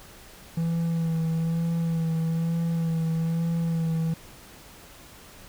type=tone with vibrato; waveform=triangle; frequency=164.81 Hz; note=E3; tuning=in tune; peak=-21 dBFS; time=0.57-4.14 s; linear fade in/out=5 ms; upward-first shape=sine; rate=1.1 Hz; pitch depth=25 cents each way; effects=pink hiss -48 dBFS RMS until 5.48 s